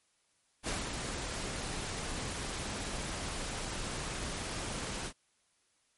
pink noise with ADSR envelope, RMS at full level -34 dBFS, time 0.63-5.13 s, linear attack 51 ms, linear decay 170 ms, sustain -4 dB, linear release 70 ms, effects white hiss -73 dBFS RMS until 5.97 s + MP3 48 kbps

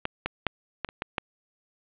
clicks, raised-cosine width 0.3 ms, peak -10 / -11 / -7 / -12 / -23 / -13 / -10 dBFS, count 7, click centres 0.054 / 0.26 / 0.467 / 0.847 / 0.889 / 1.021 / 1.182 s, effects resampled to 8000 Hz + 7-bit

